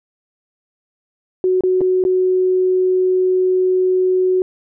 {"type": "tone with dropouts", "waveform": "sine", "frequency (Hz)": 370, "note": "F#4", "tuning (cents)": 0, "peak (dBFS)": -12, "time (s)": [1.44, 4.42], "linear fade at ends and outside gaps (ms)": 1, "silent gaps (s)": [[1.608, 1.636], [1.808, 1.814], [2.039, 2.05]], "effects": []}